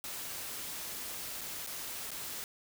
white noise with dropouts, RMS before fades -41 dBFS, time 0.04-2.44 s, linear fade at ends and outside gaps 0 ms, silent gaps 1.41-1.414 / 1.664-1.672 / 2.106-2.115 s, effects none

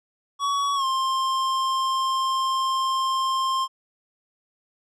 square tone with pitch glide, 1126 to 1056.7 Hz, C#6 to C6, +27 to +17 cents, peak -22 dBFS, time 0.39-3.68 s, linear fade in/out 50 ms, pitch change -110 cents, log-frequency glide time 0.75-0.85 s, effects low-pass 7000 Hz 12 dB/octave

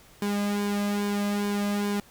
sawtooth tone with flanger, 204.1 Hz, G#3, 30 cents flat, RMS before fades -27 dBFS, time 0.22-2 s, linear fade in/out 2 ms, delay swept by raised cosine 1.5 to 2.19 ms, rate 2.4 Hz, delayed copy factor -0.7, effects pink hiss -54 dBFS RMS until 2.1 s

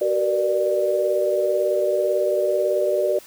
sine tone cluster, 379.5 / 464.4 / 482.5 / 593 Hz, F#4 / A#4 / B4 / D5, +44 / -7 / -40 / +17 cents, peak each -23 / -28 / -28 / -20 dBFS, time 0.01-3.19 s, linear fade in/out 5 ms, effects white hiss -46 dBFS RMS until 3.26 s

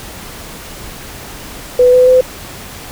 sine tone with pitch steps, 496.9 / 503.3 / 509.7 Hz, B4 / B4 / C5, +11 / +33 / -45 cents, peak -4 dBFS, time 1.79-2.21 s, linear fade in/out 5 ms, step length 140 ms, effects pink hiss -30 dBFS RMS until 2.91 s

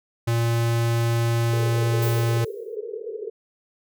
square tone, 116.54 Hz, A#2, in tune, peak -20 dBFS, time 0.27-2.45 s, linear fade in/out 10 ms
white band-pass noise, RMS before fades -33 dBFS, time 1.53-3.3 s, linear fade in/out 5 ms, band 400 to 470 Hz, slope 96 dB/octave
violet noise with exponential decay, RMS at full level -31 dBFS, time 2.02-2.76 s, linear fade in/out 5 ms, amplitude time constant 160 ms
effects none

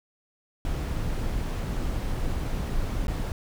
brown noise with dropouts, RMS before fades -28 dBFS, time 0.65-3.32 s, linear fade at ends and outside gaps 1 ms, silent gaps 3.07-3.081 s, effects none

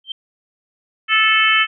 sine tone with exponential growth, 3136 Hz, G7, in tune, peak -19 dBFS, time 0.04-0.12 s, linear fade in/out 5 ms, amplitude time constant 17 ms
harmonic tone, 437.6 Hz, A4, 9 cents flat, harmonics 3 / 4 / 5 / 6 / 7, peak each -18 / -18 / -18 / -18 / -18 dBFS, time 1.08-1.67 s, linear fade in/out 50 ms
effects none

